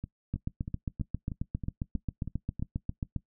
two click trains, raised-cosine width 5 ms, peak -24 / -19 dBFS, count 9 / 22, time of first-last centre 0.04-2.596 / 0.34-3.163 s, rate 3.13 / 7.44 Hz, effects noise-tail reverb RT60 0.1 s tail -19 dB re dry

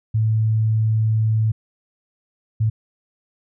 sine tone bursts at uneven times, 110 Hz, A2, in tune, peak -15 dBFS, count 2, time 0.14-1.52 / 2.6-2.7 s, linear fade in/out 10 ms, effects none

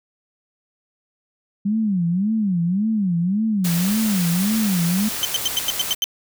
sine tone with vibrato, 193.8 Hz, G3, 20 cents flat, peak -17 dBFS, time 1.65-5.09 s, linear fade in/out 10 ms, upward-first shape sine, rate 1.8 Hz, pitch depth 240 cents each way
white noise, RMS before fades -27 dBFS, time 3.64-5.95 s, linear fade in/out 10 ms
35% pulse tone bursts, 3090 Hz, G7, 26 cents flat, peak -15 dBFS, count 8, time 5.23-6.041 s, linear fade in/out 0 ms, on 20 ms, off 93 ms
effects none

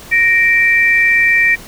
sine tone pair together, 1861 / 2341 Hz, A#6 / D7, -3 / -6 cents, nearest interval major third, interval 397 cents, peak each -11 dBFS, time 0.11-1.56 s, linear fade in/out 20 ms, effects pink hiss -35 dBFS RMS until 1.67 s

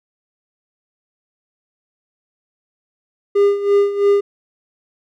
triangle tone with tremolo, 403.7 Hz, G#4, 49 cents flat, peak -7 dBFS, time 3.35-4.21 s, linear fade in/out 10 ms, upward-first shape sine, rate 3 Hz, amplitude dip 75%, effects none

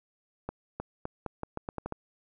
accelerating click train, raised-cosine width 1 ms, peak -20 dBFS, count 10, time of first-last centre 0.49-1.924 s, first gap 310 ms, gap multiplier 0.82, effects none

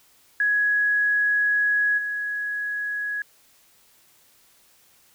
sine tone with level steps, 1672 Hz, G#6, 11 cents sharp, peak -18 / -25 dBFS, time 0.4-3.22 s, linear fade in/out 2 ms, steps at 1.97 s, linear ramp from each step 20 ms, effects white hiss -58 dBFS RMS until 5.14 s

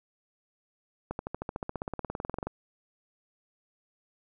accelerating click train, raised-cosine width 1 ms, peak -19 dBFS, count 24, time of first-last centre 1.11-2.47 s, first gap 81 ms, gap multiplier 0.97, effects none

